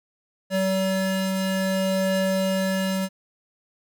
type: tone pair together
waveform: square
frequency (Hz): 190.6 / 571.2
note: G3 / D5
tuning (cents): -48 / -48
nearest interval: octave + perfect fifth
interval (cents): 1900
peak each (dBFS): -24 / -26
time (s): 0.5-3.09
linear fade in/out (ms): 50
effects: none